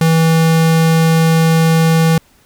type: tone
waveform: square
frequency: 162.7 Hz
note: E3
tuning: 22 cents flat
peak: -9 dBFS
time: 0.01-2.18 s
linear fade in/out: 2 ms
effects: pink hiss -51 dBFS RMS until 2.45 s